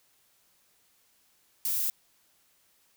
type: noise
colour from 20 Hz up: violet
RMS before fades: -29 dBFS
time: 1.65-1.9 s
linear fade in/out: 0 ms
effects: white hiss -67 dBFS RMS until 2.96 s